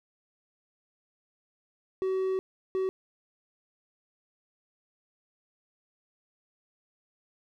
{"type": "tone bursts at uneven times", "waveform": "triangle", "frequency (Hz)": 378.3, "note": "F#4", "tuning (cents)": 38, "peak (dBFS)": -24, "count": 2, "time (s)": [[2.02, 2.39], [2.75, 2.89]], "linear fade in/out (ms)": 0, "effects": []}